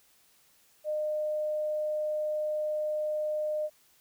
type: tone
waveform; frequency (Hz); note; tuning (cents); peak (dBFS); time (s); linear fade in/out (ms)
sine; 609; D#5; -37; -28; 0.84-3.7; 50
effects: white hiss -64 dBFS RMS until 4 s

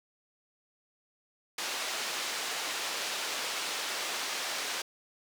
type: band-pass noise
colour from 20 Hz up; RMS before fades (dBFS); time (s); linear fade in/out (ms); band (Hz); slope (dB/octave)
white; -35; 1.58-4.82; 5; 400 to 5200; 12
effects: none

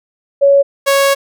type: tone pair in turn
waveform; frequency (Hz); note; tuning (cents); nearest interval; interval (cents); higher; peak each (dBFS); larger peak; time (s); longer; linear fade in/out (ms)
sine / sawtooth; 559 / 553.2; C#5 / C#5; +14 / -4; unison; 18; first; -5; neither; 0.41-0.63 / 0.86-1.15; second; 20
effects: none

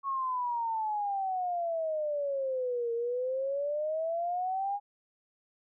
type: exponential two-way sweep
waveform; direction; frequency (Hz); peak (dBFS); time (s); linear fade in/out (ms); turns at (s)
sine; down then up; 1108.7 to 461.6 to 821; -29; 0.03-4.8; 50; 2.93
effects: none

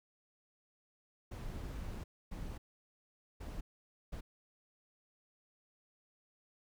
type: noise bursts at uneven times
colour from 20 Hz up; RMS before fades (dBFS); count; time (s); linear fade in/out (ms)
brown; -43; 4; 1.31-2.04 / 2.31-2.58 / 3.4-3.61 / 4.12-4.21; 10
effects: none

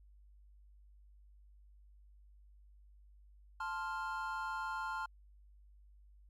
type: chord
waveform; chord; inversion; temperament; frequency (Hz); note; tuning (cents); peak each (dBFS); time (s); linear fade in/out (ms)
triangle; F major; first; equal; 880 / 1046.5 / 1396.9; A5 / C6 / F6; 0 / 0 / 0; -40 / -40 / -39; 3.6-5.06; 5
effects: added 50 Hz sine -58 dBFS peak until 6.29 s + MP3 96 kbps

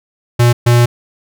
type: tone bursts at uneven times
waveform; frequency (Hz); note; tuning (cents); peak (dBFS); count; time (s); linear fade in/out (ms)
square; 120; B2; -49; -7; 2; 0.39-0.53 / 0.66-0.86; 10
effects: none

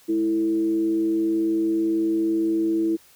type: tone with frequency modulation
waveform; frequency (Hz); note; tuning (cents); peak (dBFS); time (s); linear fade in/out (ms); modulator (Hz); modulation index
sine; 328.9; E4; -4; -19; 0.08-2.97; 20; 118; 0.34
effects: white hiss -54 dBFS RMS until 3.15 s

